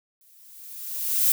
violet noise with exponential growth, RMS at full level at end -18 dBFS, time 0.21-1.32 s, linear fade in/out 1 ms, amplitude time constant 240 ms, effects none

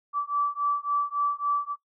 sine beating tone pair, 1156 / 1159.6 Hz, D6 / D6, -28 / -22 cents, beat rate 3.6 Hz, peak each -27 dBFS, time 0.13-1.76 s, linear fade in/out 50 ms, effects noise-tail reverb RT60 0.1 s tail -19 dB re dry

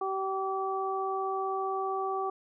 harmonic tone, 384.6 Hz, G4, 33 cents flat, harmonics 1 / 2 / 3, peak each -33 / -33 / -34 dBFS, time 0.01-2.3 s, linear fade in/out 5 ms, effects none

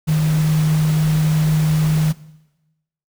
sine tone in noise, 155.56 Hz, D#3, in tune, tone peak -13 dBFS, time 0.07-2.13 s, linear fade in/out 20 ms, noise pink, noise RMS -30 dBFS, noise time 0.07-2.13 s, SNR +14 dB, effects noise-tail reverb RT60 1.0 s tail -19 dB re dry

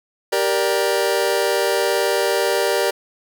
sawtooth chord, G minor, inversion none, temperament just, 392 / 470.4 / 588 Hz, G4 / Bb4 / D5, 0 / +16 / +2 cents, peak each -17 dBFS, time 0.32-2.91 s, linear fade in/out 10 ms, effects none

